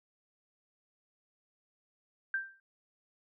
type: tone with exponential decay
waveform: sine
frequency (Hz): 1573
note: G6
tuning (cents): +6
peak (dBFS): -27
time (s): 2.34-2.6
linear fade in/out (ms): 2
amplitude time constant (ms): 56
effects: none